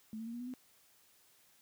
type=tone with pitch steps; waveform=sine; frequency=218.5 / 225.2 / 232 / 239.1 / 246.4 / 253.9 Hz; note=A3 / A3 / A#3 / A#3 / B3 / B3; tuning=-12 / +40 / -8 / +44 / -4 / +48 cents; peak=-40 dBFS; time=0.13-0.538 s; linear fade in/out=0 ms; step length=68 ms; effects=white hiss -67 dBFS RMS until 1.61 s + high-pass 60 Hz 12 dB/octave